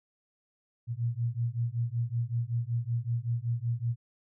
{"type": "beating tone pair", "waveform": "sine", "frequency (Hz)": [115.5, 120.8], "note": ["A#2", "B2"], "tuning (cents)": [-16, -38], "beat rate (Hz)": 5.3, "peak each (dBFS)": -31, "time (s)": [0.87, 3.96], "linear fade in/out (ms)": 50, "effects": []}